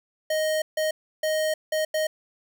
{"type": "tone bursts at uneven times", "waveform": "square", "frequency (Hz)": 623, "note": "D#5", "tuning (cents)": 2, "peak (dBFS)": -23, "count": 5, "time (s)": [[0.3, 0.62], [0.77, 0.91], [1.23, 1.54], [1.72, 1.85], [1.94, 2.07]], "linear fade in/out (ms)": 5, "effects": []}